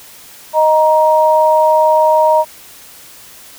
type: tone pair together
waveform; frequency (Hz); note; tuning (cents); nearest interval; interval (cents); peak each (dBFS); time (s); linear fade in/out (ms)
sine; 622.3 / 940.3; D#5 / A#5; 0 / +15; perfect fifth; 715; -10; 0.53-2.45; 50
effects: white hiss -38 dBFS RMS until 3.58 s